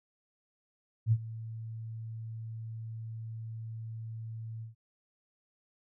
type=tone with ADSR envelope; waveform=sine; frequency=112.5 Hz; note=A2; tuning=39 cents sharp; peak=-20 dBFS; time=1.06-4.75 s; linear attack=59 ms; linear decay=54 ms; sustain=-18 dB; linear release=130 ms; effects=none